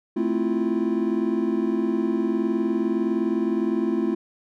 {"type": "chord", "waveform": "triangle", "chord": "F major seventh", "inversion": "first", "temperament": "equal", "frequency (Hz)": [220, 261.6, 329.6, 349.2], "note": ["A3", "C4", "E4", "F4"], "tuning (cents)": [0, 0, 0, 0], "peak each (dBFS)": [-24, -26, -24, -24], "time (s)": [0.16, 4.15], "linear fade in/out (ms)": 10, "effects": []}